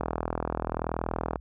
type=click train; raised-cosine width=1 ms; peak=-14 dBFS; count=56; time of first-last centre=0.01-1.358 s; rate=40.8 Hz; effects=added 60 Hz sine -42 dBFS peak until 1.4 s